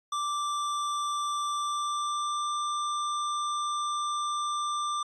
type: tone with pitch glide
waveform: square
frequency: 1174.7 to 1185.6 Hz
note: D6 to D6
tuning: 0 to +16 cents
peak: -29 dBFS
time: 0.12-5.03 s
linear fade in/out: 5 ms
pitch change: +16 cents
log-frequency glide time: 1.56-2.53 s
effects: resampled to 22050 Hz